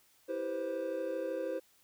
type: chord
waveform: triangle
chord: C major seventh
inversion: first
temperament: just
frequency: 327 / 392.4 / 490.5 / 523.3 Hz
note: E4 / G4 / B4 / C5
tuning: -14 / +2 / -12 / 0 cents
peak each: -39 / -40 / -40 / -34 dBFS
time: 0.28-1.6 s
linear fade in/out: 20 ms
effects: white hiss -67 dBFS RMS until 1.83 s